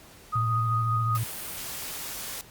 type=tone with tremolo; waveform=sine; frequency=1244.5 Hz; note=D#6; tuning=in tune; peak=-24 dBFS; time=0.32-1.18 s; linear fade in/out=20 ms; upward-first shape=sine; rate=5.2 Hz; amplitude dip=35%
type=tone with vibrato; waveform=sine; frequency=113.6 Hz; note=A#2; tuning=44 cents flat; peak=-25 dBFS; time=0.35-1.24 s; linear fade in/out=10 ms; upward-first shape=sine; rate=14 Hz; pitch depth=48 cents each way
type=noise; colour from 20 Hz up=white; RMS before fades=-36 dBFS; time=1.15-2.41 s; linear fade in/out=0 ms
effects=pink hiss -51 dBFS RMS until 2.5 s + Opus 48 kbps